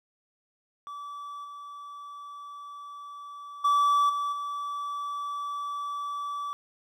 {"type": "tone with level steps", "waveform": "triangle", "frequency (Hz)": 1154, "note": "D6", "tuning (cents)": -31, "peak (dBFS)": [-35, -38, -18, -25, -29], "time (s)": [0.87, 6.53], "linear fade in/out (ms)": 0, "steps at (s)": [1.44, 3.64, 4.09, 4.32], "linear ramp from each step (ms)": 10, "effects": []}